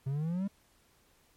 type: exponential sweep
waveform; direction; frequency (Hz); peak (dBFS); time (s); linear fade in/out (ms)
triangle; up; 130.9 to 203.6; -28; 0.06-0.48; 10
effects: pink hiss -67 dBFS RMS until 1.36 s + MP3 64 kbps